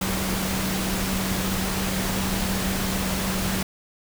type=tone in noise; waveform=sine; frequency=190 Hz; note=F#3; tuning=46 cents sharp; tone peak=-27 dBFS; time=0.01-3.63 s; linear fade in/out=5 ms; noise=pink; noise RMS=-27 dBFS; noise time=0.01-3.63 s; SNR=-3 dB; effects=none